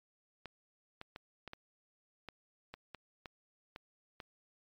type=clicks; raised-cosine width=0.3 ms; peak=-29 dBFS; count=11; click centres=0.457 / 1.014 / 1.161 / 1.477 / 1.534 / 2.287 / 2.74 / 2.947 / 3.258 / 3.761 / 4.202 s; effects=MP3 96 kbps